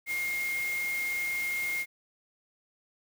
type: tone in noise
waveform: sine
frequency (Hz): 2135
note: C7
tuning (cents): +34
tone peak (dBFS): -29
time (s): 0.06-1.86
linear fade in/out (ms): 50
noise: white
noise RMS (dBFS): -41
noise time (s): 0.06-1.86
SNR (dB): +9
effects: none